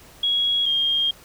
sine tone pair in turn, 3319 / 3223 Hz, G#7 / G7, -2 / +47 cents, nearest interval minor second, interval 51 cents, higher first, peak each -18 dBFS, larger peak neither, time 0.23-0.66 / 0.66-1.11 s, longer second, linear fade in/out 5 ms, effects pink hiss -48 dBFS RMS until 1.24 s

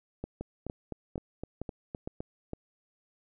two click trains, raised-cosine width 2 ms, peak -22 / -23 dBFS, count 6 / 8, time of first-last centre 0.24-2.534 / 0.41-2.205 s, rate 2.18 / 3.9 Hz, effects none

